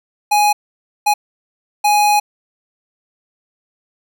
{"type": "tone bursts at uneven times", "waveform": "square", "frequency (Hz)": 832, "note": "G#5", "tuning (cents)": 3, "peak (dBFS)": -11, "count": 3, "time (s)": [[0.31, 0.53], [1.06, 1.14], [1.84, 2.2]], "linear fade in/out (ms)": 10, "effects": []}